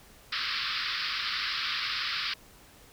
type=band-pass noise; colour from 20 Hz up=white; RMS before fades=-32 dBFS; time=0.32-2.34 s; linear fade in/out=5 ms; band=1100 to 5100 Hz; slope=96 dB/octave; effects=pink hiss -55 dBFS RMS until 2.92 s

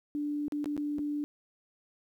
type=tone with dropouts; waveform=sine; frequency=293.7 Hz; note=D4; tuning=in tune; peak=-30 dBFS; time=0.15-1.24 s; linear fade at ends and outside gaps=0 ms; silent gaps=0.482-0.522 / 0.643-0.658 / 0.766-0.777 / 0.984-0.991 s; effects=11-bit

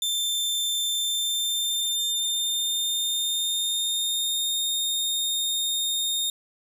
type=tone with pitch glide; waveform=sawtooth; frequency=3565 to 3678 Hz; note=A7 to A#7; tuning=+22 to -24 cents; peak=-21 dBFS; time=0.02-6.3 s; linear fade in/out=2 ms; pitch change=+54 cents; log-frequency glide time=0.9-4.59 s; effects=none

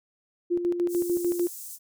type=tone with tremolo; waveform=sine; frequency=349.2 Hz; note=F4; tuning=in tune; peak=-21 dBFS; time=0.5-1.48 s; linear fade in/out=20 ms; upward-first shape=square; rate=6.7 Hz; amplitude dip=55%
type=high-pass noise; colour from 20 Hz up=pink; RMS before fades=-40 dBFS; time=0.88-1.79 s; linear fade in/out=50 ms; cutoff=7100 Hz; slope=24 dB/octave
effects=none

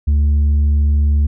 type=tone with tanh clipping; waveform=triangle; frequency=73.1 Hz; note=D2; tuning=7 cents flat; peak=-11 dBFS; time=0.07-1.27 s; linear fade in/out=10 ms; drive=8 dB; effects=none

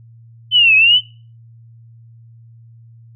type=linear two-way sweep; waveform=sine; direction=down then up; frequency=3074 to 2521 to 3074 Hz; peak=-7 dBFS; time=0.51-1.01 s; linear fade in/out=50 ms; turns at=0.75 s; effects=noise-tail reverb RT60 0.4 s tail -23 dB re dry + added 115 Hz sine -40 dBFS peak until 3.15 s

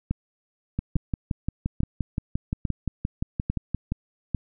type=two click trains; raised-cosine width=5 ms; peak=-13 / -12 dBFS; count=19 / 6; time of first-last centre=0.79-3.92 / 0.11-4.347 s; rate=5.75 / 1.18 Hz; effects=none

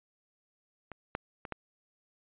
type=clicks; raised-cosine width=0.5 ms; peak=-27 / -17 / -26 / -20 dBFS; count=4; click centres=0.917 / 1.151 / 1.452 / 1.523 s; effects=resampled to 8000 Hz

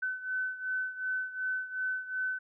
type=beating tone pair; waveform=sine; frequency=1514 / 1516.7 Hz; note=F#6 / F#6; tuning=+39 / +42 cents; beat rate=2.7 Hz; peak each=-33 / -37 dBFS; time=0.02-2.39 s; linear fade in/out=10 ms; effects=none

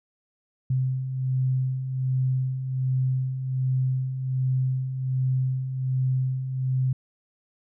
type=beating tone pair; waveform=sine; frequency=128.9 / 130.2 Hz; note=C3 / C3; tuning=-26 / -8 cents; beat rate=1.3 Hz; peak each=-31 / -23 dBFS; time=0.7-6.93 s; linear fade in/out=5 ms; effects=none

